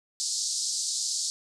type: band-pass noise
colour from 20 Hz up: pink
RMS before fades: -30 dBFS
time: 0.2-1.3 s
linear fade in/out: 0 ms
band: 4300 to 8600 Hz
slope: 48 dB/octave
effects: none